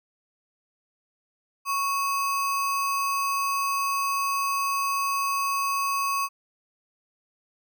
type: tone with sample-and-hold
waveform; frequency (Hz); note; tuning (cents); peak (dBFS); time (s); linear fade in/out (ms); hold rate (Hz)
sine; 1108.7; C#6; 0; -23; 1.65-6.29; 50; 3675
effects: none